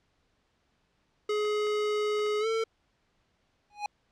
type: tone with pitch glide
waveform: square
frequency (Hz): 421 to 448.6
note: G#4 to A4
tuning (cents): +24 to +34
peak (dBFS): -27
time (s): 1.29-2.64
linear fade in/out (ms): 5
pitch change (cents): +110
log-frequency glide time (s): 2.4-2.47
type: clicks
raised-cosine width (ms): 0.3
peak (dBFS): -33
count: 4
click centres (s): 1.451 / 1.669 / 2.193 / 2.264
type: tone with exponential growth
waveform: square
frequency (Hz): 829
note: G#5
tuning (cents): -3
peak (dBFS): -27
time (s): 3.7-3.86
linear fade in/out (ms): 2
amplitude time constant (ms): 34
effects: pink hiss -72 dBFS RMS until 4.11 s + low-pass 5000 Hz 12 dB/octave